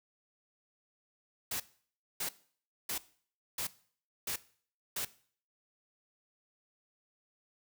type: noise bursts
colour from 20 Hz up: white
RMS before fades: -36 dBFS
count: 6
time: 1.51-5.05 s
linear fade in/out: 5 ms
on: 90 ms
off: 600 ms
effects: noise-tail reverb RT60 0.5 s tail -18 dB re dry